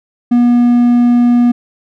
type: tone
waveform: triangle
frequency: 241.3 Hz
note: B3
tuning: 40 cents flat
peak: -4 dBFS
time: 0.31-1.52 s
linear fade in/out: 10 ms
effects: none